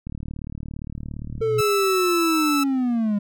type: click train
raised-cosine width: 5 ms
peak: -20 dBFS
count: 51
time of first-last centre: 0.07-1.407 s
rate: 37.4 Hz
type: tone with exponential growth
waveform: sine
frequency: 120.5 Hz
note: B2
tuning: 42 cents flat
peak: -22 dBFS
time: 0.96-1.61 s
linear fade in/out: 5 ms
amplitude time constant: 140 ms
type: linear sweep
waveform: triangle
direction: down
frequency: 450.1 to 200.5 Hz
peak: -17 dBFS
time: 1.41-3.19 s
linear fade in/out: 10 ms
type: tone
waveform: sawtooth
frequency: 1316 Hz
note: E6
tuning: 3 cents flat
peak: -18 dBFS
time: 1.58-2.64 s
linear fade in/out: 10 ms
effects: none